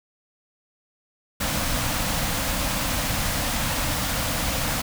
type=band-stop noise; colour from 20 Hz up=pink; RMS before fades=-25 dBFS; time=1.4-4.82 s; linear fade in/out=10 ms; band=320 to 480 Hz; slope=96 dB/octave; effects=none